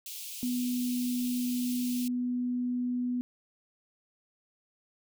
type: high-pass noise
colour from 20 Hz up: white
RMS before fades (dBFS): -41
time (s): 0.06-2.08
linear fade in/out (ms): 2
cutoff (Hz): 2500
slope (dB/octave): 48
type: tone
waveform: sine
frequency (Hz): 246.9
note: B3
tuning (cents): 0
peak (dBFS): -28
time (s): 0.43-3.21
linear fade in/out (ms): 0
effects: none